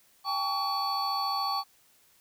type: tone cluster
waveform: triangle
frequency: 793 / 867 / 1131 / 4460 Hz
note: G5 / A5 / C#6 / C#8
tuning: +20 / -26 / +34 / +10 cents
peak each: -31 / -36 / -29 / -32 dBFS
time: 0.24-1.64 s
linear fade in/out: 50 ms
effects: white hiss -63 dBFS RMS until 2.2 s